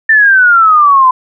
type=exponential sweep; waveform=sine; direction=down; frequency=1798 to 1008 Hz; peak=-3 dBFS; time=0.09-1.11 s; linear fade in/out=5 ms; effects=none